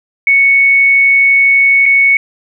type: tone with dropouts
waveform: sine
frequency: 2217 Hz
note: C#7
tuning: in tune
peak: -5 dBFS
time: 0.27-2.17 s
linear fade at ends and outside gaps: 2 ms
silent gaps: 1.857-1.861 s
effects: none